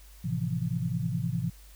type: chord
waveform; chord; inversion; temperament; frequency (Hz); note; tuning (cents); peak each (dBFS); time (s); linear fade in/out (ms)
sine; F major seventh; first; equal; 110 / 130.81 / 164.81 / 174.61; A2 / C3 / E3 / F3; 0 / 0 / 0 / 0; -34 / -32 / -32 / -34; 0.24-1.5; 10
effects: added 50 Hz sine -49 dBFS peak until 1.75 s + white hiss -57 dBFS RMS until 1.75 s